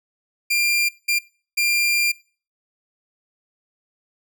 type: tone bursts at uneven times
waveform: sawtooth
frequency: 2389 Hz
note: D7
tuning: 29 cents sharp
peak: -14 dBFS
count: 3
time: 0.5-0.89 / 1.08-1.19 / 1.57-2.12 s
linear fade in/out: 10 ms
effects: noise-tail reverb RT60 0.4 s tail -22 dB re dry